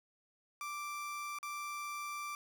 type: tone with dropouts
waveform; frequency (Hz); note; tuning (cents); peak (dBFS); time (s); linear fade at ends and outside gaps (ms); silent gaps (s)
30% pulse; 1174.7; D6; 0; -37; 0.61-2.35; 1; 1.387-1.429
effects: none